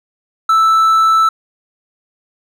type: tone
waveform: triangle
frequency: 1318.5 Hz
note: E6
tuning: in tune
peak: -6 dBFS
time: 0.49-1.29 s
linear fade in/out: 5 ms
effects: none